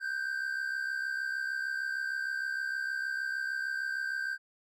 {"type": "tone pair together", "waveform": "triangle", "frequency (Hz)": [1512, 1578.5], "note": ["F#6", "G6"], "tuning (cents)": [37, 12], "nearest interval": "minor second", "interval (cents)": 75, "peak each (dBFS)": [-36, -31], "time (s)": [0, 4.38], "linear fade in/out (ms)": 50, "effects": []}